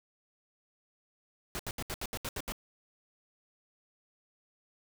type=noise bursts; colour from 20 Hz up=pink; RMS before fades=-37 dBFS; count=9; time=1.55-2.521 s; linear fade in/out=0 ms; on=43 ms; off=73 ms; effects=none